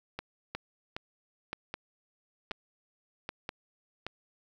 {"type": "two click trains", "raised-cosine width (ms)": 0.3, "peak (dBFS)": [-20, -19], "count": [6, 4], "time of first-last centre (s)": [[0.19, 4.066], [0.55, 3.491]], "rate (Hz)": [1.29, 1.02], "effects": ["9-bit"]}